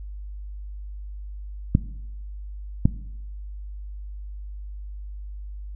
clicks, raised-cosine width 5 ms, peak -3 dBFS, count 2, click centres 1.751 / 2.855 s, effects noise-tail reverb RT60 0.9 s tail -18 dB re dry + added 50 Hz sine -33 dBFS peak until 5.75 s

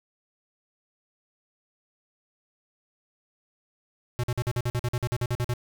square tone bursts, 122.1 Hz, B2, 19 cents flat, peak -25 dBFS, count 15, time 4.19-5.537 s, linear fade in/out 0 ms, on 45 ms, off 48 ms, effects none

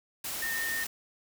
sine tone in noise, 1828 Hz, A#6, 34 cents flat, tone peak -31 dBFS, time 0.42-0.84 s, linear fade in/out 5 ms, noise white, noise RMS -36 dBFS, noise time 0.24-0.87 s, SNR +2 dB, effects none

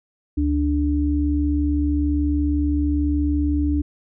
sine tone pair together, 72.6 / 293.7 Hz, D2 / D4, -19 / 0 cents, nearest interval 2 octaves, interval 2419 cents, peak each -20 dBFS, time 0.37-3.82 s, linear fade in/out 10 ms, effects none

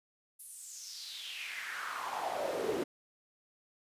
brown noise with high-pass filter sweep, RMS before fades -39 dBFS, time 0.39-2.84 s, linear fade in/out 10 ms, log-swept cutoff 11000 to 330 Hz, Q 4.4, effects resampled to 32000 Hz

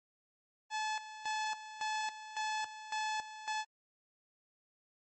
sawtooth tone with tremolo, 863 Hz, A5, 34 cents flat, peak -30 dBFS, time 0.7-3.65 s, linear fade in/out 50 ms, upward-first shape square, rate 1.8 Hz, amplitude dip 75%, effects MP3 32 kbps

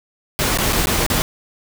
pink noise with dropouts, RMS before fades -18 dBFS, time 0.39-1.22 s, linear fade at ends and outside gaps 0 ms, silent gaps 0.574-0.586 / 0.725-0.73 / 0.857-0.871 / 1.064-1.101 s, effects none

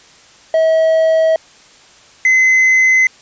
triangle tone pair in turn, 643 / 2046 Hz, E5 / C7, -43 / -39 cents, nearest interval octave + minor sixth, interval 2004 cents, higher second, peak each -7 / -6 dBFS, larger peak second, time 0.54-1.36 / 2.25-3.07 s, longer neither, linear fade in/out 2 ms, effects white hiss -44 dBFS RMS until 3.21 s + resampled to 16000 Hz

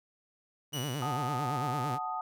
sawtooth tone with vibrato, 135.4 Hz, C#3, 40 cents flat, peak -29 dBFS, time 0.72-1.99 s, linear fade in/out 50 ms, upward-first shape sine, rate 8.9 Hz, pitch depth 200 cents each way
sawtooth tone with exponential decay, 2939 Hz, F#7, 12 cents flat, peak -33 dBFS, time 0.73-1.79 s, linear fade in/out 5 ms, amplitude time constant 230 ms
sine chord, D# diminished, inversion first, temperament equal with one note detuned, 740 / 877 / 1244.5 Hz, F#5 / A5 / D#6, 0 / -6 / 0 cents, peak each -37 / -37 / -36 dBFS, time 1.02-2.21 s, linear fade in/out 2 ms
effects none

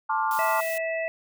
sine chord, D minor seventh, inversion second, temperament just, 881 / 1057.2 / 1174.7 / 1409.6 Hz, A5 / C6 / D6 / F6, +2 / +18 / 0 / +16 cents, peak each -25 / -30 / -29 / -31 dBFS, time 0.09-0.61 s, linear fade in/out 10 ms
blue noise, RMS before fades -37 dBFS, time 0.31-0.78 s, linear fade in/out 2 ms
harmonic tone, 653 Hz, E5, 17 cents flat, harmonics 1 / 3 / 4, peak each -27 / -32 / -36 dBFS, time 0.39-1.08 s, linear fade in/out 0 ms
effects none

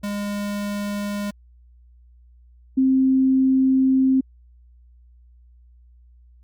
square / sine tone pair in turn, 204.2 / 263.5 Hz, G#3 / C4, -29 / +12 cents, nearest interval major third, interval 441 cents, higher second, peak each -25 / -14 dBFS, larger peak second, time 0.03-1.31 / 2.77-4.21 s, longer second, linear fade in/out 10 ms, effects added 60 Hz sine -48 dBFS peak until 6.43 s + Opus 48 kbps

